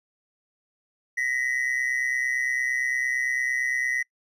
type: ring-modulated tone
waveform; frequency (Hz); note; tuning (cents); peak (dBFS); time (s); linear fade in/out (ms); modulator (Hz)
triangle; 1942; B6; -30; -19; 1.17-4.03; 10; 64.4
effects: noise-tail reverb RT60 0.1 s tail -25 dB re dry + resampled to 32000 Hz